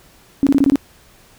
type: tone bursts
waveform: sine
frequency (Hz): 277.2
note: C#4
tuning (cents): 0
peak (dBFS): -9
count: 6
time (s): 0.43-0.757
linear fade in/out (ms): 0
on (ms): 37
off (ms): 21
effects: pink hiss -49 dBFS RMS until 1.38 s